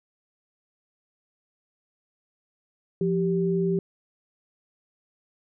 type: tone pair together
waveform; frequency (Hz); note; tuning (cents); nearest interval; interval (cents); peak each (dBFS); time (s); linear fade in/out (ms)
sine; 173.73 / 390; F3 / G4; -9 / -9; octave + major second; 1400; -24; 3.01-3.79; 2
effects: none

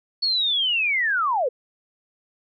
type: linear sweep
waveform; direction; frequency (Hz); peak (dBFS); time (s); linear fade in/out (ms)
sine; down; 4435 to 453.7; -19; 0.22-1.49; 10
effects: none

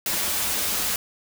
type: noise with comb filter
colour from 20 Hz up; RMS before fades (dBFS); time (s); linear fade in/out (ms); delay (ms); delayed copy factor
white; -25; 0.06-0.96; 2; 7.6; -0.6
effects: none

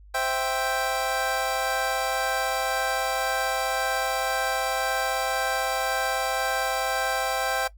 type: chord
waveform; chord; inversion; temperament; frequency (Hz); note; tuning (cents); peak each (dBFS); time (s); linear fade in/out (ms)
25% pulse; C major; none; equal; 523.3 / 659.3 / 784; C5 / E5 / G5; 0 / 0 / 0; -27 / -26 / -23; 0.14-7.68; 10
effects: noise-tail reverb RT60 0.1 s tail -18 dB re dry + added 50 Hz sine -46 dBFS peak until 7.77 s

